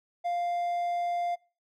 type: tone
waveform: triangle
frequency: 698.5 Hz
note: F5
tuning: in tune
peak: -25 dBFS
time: 0.24-1.36 s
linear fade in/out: 20 ms
effects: noise-tail reverb RT60 0.4 s tail -25 dB re dry